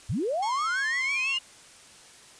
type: linear sweep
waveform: sine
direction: up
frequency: 71.4 to 2886 Hz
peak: -25 dBFS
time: 0.09-1.39 s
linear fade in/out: 10 ms
type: tone with vibrato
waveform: 10% pulse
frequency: 1070 Hz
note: C6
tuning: 38 cents sharp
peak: -27 dBFS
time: 0.42-1.38 s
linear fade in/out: 10 ms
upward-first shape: sine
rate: 6 Hz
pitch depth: 47 cents each way
effects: white hiss -51 dBFS RMS until 2.39 s + resampled to 22050 Hz